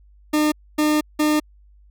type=tone bursts at uneven times; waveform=40% pulse; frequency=303.1 Hz; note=D#4; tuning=45 cents flat; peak=-15 dBFS; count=3; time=0.33-0.52 / 0.78-1.01 / 1.19-1.4 s; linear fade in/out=10 ms; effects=added 50 Hz sine -48 dBFS peak until 1.9 s